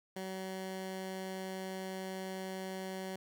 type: tone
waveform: 15% pulse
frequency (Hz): 189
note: F#3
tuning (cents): +37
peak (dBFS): -33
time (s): 0.16-3.16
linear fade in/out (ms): 5
effects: none